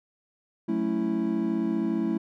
triangle chord, F# minor seventh, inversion none, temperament equal, 185 / 220 / 277.2 / 329.6 Hz, F#3 / A3 / C#4 / E4, 0 / 0 / 0 / 0 cents, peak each -31 / -26 / -31 / -26 dBFS, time 0.68-2.18 s, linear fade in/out 10 ms, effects none

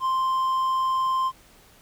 triangle tone, 1046.5 Hz, C6, in tune, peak -19 dBFS, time 0-1.32 s, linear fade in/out 50 ms, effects pink hiss -54 dBFS RMS until 1.81 s

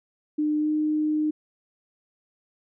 sine tone with pitch glide, 301.9 to 305.6 Hz, D4 to D#4, +48 to -31 cents, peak -21 dBFS, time 0.38-1.31 s, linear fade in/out 10 ms, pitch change +21 cents, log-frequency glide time 0.58-0.69 s, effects none

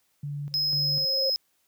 sine tone with tremolo, 144.4 Hz, D3, 29 cents flat, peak -30 dBFS, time 0.23-1.05 s, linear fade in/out 5 ms, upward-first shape square, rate 2 Hz, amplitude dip 65%
sine tone with exponential growth, 536 Hz, C5, 42 cents sharp, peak -25 dBFS, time 0.51-1.3 s, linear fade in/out 5 ms, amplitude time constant 170 ms
triangle tone, 5120 Hz, D#8, 49 cents sharp, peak -22 dBFS, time 0.54-1.36 s, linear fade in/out 0 ms
effects white hiss -70 dBFS RMS until 1.67 s + high-pass 60 Hz 12 dB/octave

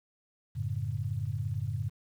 sine chord, F# minor, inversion none, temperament equal with one note detuned, 92.5 / 110 / 141.67 Hz, F#2 / A2 / C#3, 0 / 0 / +38 cents, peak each -36 / -33 / -36 dBFS, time 0.55-1.9 s, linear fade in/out 20 ms, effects 10-bit

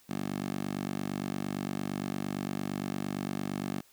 10% pulse tone with high-pass filter, 48.75 Hz, G1, 9 cents flat, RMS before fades -35 dBFS, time 0.09-3.81 s, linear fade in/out 10 ms, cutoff 200 Hz, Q 1.6, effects white hiss -62 dBFS RMS until 3.92 s

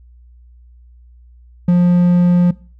triangle tone, 176.5 Hz, F3, 19 cents sharp, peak -6 dBFS, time 1.68-2.51 s, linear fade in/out 5 ms, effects noise-tail reverb RT60 0.4 s tail -21 dB re dry + added 60 Hz sine -41 dBFS peak until 2.79 s

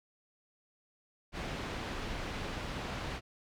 pink low-pass noise, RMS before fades -39 dBFS, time 1.32-3.21 s, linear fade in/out 50 ms, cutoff 3700 Hz, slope 12 dB/octave, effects none

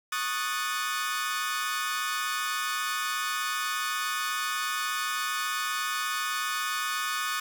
sawtooth chord, D# half-diminished seventh, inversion third, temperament equal with one note detuned, 1108.7 / 1236.6 / 1480 / 1760 Hz, C#6 / D#6 / F#6 / A6, 0 / -11 / 0 / 0 cents, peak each -32 / -28 / -31 / -32 dBFS, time 0.12-7.4 s, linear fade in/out 5 ms, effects 8-bit

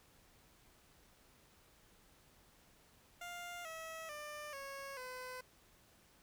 15% pulse tone with pitch steps, 701 / 646.5 / 596.3 / 550 / 507.3 Hz, F5 / E5 / D5 / C#5 / B4, +6 / -34 / +26 / -14 / +46 cents, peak -39 dBFS, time 3.21-5.41 s, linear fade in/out 5 ms, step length 440 ms, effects pink hiss -67 dBFS RMS until 6.22 s

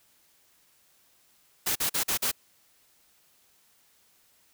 white noise bursts, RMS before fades -27 dBFS, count 5, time 1.66-2.316 s, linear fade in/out 10 ms, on 96 ms, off 44 ms, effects white hiss -64 dBFS RMS until 4.53 s

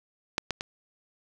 clicks, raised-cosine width 0.2 ms, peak -8 / -11 / -15 dBFS, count 3, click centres 0.381 / 0.507 / 0.609 s, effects none

